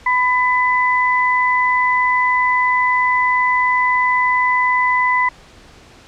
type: tone pair together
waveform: sine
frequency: 1000 / 2003 Hz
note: B5 / B6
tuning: +21 / +24 cents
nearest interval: octave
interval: 1203 cents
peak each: -15 / -16 dBFS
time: 0.06-5.29 s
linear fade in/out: 5 ms
effects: pink hiss -44 dBFS RMS until 6.07 s + low-pass 6000 Hz 12 dB/octave